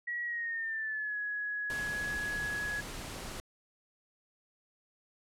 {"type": "tone with pitch glide", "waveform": "sine", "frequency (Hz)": [1917, 1678.5], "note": ["A#6", "G#6"], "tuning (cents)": [48, 18], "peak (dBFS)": -33, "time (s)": [0.07, 2.81], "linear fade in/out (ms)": 10, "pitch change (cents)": -230, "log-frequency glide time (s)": [0.24, 1.18]}
{"type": "noise", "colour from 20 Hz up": "pink", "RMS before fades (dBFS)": -42, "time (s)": [1.7, 3.4], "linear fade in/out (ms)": 0}
{"effects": ["low-pass 11000 Hz 12 dB/octave"]}